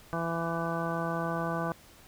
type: harmonic tone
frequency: 166.9 Hz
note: E3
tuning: 22 cents sharp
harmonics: 1 / 2 / 3 / 4 / 5 / 6 / 7 / 9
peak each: -34 / -38 / -38 / -36 / -40 / -40 / -37 / -40 dBFS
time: 0.13-1.72 s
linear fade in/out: 0 ms
effects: pink hiss -55 dBFS RMS until 2.07 s